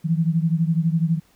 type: beating tone pair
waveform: sine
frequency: 160.9 / 172.9 Hz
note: E3 / F3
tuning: -42 / -17 cents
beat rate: 12 Hz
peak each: -19 / -22 dBFS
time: 0.04-1.2 s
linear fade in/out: 20 ms
effects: pink hiss -59 dBFS RMS until 1.35 s